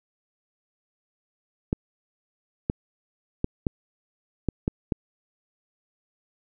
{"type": "clicks", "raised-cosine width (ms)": 3, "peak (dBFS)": -10, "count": 7, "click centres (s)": [1.729, 2.699, 3.444, 3.668, 4.487, 4.679, 4.922], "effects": []}